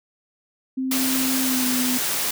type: tone with pitch glide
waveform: sine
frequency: 261.6 to 252 Hz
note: C4 to B3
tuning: 0 to +35 cents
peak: -22 dBFS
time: 0.77-1.98 s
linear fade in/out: 10 ms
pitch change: -65 cents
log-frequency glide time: 1.41-1.68 s
type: high-pass noise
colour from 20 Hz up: white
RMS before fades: -24 dBFS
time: 0.91-2.31 s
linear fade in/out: 5 ms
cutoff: 120 Hz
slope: 12 dB/octave
effects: none